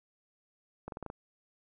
clicks, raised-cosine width 1 ms, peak -26 dBFS, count 6, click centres 0.88 / 0.922 / 0.971 / 1.027 / 1.063 / 1.101 s, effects none

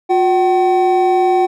triangle tone pair together, 358.9 / 760.5 Hz, F4 / F#5, +47 / +47 cents, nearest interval octave + minor second, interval 1300 cents, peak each -11 dBFS, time 0.09-1.47 s, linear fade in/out 20 ms, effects none

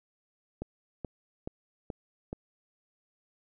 click train, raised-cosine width 2 ms, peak -22 dBFS, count 5, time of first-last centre 0.62-2.329 s, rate 2.34 Hz, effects none

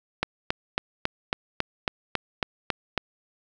click train, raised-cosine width 0.3 ms, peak -7 dBFS, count 11, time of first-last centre 0.23-2.977 s, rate 3.64 Hz, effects none

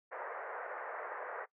pink band-pass noise, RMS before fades -43 dBFS, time 0.11-1.46 s, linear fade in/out 20 ms, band 450 to 1900 Hz, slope 48 dB/octave, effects noise-tail reverb RT60 0.1 s tail -19 dB re dry

